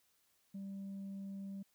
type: tone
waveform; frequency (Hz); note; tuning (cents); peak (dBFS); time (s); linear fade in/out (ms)
sine; 196; G3; 0; -40; 0.54-1.63; 10
effects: tanh soft clip ceiling -41 dBFS + white hiss -75 dBFS RMS until 1.74 s